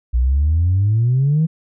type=exponential sweep; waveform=sine; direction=up; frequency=58.27 to 164.81 Hz; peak=-11 dBFS; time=0.13-1.47 s; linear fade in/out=20 ms; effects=tanh soft clip ceiling -9 dBFS